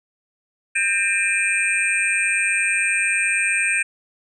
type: tone cluster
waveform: sine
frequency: 1590 / 1819 / 2396 / 2587 / 8440 Hz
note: G6 / A#6 / D7 / E7 / C9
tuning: +24 / -43 / +34 / -33 / +14 cents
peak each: -25 / -27 / -20 / -26 / -26 dBFS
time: 0.75-3.83 s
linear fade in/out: 10 ms
effects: none